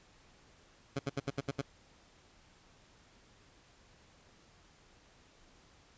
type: tone bursts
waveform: 15% pulse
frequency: 138.4 Hz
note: C#3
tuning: 2 cents flat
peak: -26 dBFS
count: 7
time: 0.96-1.615 s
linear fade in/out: 5 ms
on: 31 ms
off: 73 ms
effects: pink hiss -63 dBFS RMS until 5.97 s + resampled to 16000 Hz